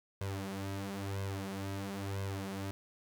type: tone with flanger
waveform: sawtooth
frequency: 98 Hz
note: G2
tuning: in tune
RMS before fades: -39 dBFS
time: 0.21-2.71 s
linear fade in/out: 0 ms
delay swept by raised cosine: 1.9 to 7.1 ms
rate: 1 Hz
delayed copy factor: +0.9
effects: none